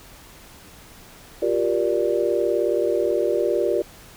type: chord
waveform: sine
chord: G minor seventh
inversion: third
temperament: just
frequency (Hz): 352.8 / 392 / 470.4 / 588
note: F4 / G4 / Bb4 / D5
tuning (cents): +18 / 0 / +16 / +2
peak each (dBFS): -24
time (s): 1.42-3.82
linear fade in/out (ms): 5
effects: pink hiss -46 dBFS RMS until 4.16 s